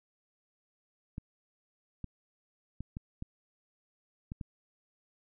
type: clicks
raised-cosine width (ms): 5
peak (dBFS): -26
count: 7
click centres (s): 1.181 / 2.043 / 2.806 / 2.969 / 3.224 / 4.319 / 4.412
effects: none